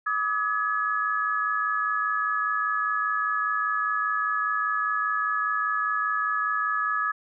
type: tone cluster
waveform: sine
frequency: 1166 / 1271 / 1693 Hz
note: D6 / D#6 / G#6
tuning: -13 / +36 / +33 cents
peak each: -32 / -26 / -27 dBFS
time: 0.06-7.12 s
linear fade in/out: 10 ms
effects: none